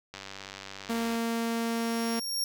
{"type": "click train", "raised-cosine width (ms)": 0.2, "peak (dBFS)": -23, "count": 100, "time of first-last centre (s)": [0.14, 1.155], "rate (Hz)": 97.5}
{"type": "tone", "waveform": "sawtooth", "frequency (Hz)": 230.3, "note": "A#3", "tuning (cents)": -21, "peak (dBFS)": -24, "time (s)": [0.89, 2.2], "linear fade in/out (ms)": 10}
{"type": "tone with exponential growth", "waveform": "sawtooth", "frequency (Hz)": 5560, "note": "F8", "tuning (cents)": -9, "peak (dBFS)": -24, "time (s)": [1.19, 2.44], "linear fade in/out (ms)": 1, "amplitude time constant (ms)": 270}
{"effects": []}